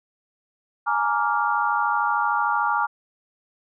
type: chord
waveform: sine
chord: Bb dominant seventh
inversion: third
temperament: just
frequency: 839.1 / 932.3 / 1165.4 / 1398.5 Hz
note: Ab5 / Bb5 / D6 / F6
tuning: +18 / 0 / -14 / +2 cents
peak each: -25 dBFS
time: 0.86-2.87 s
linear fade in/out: 20 ms
effects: none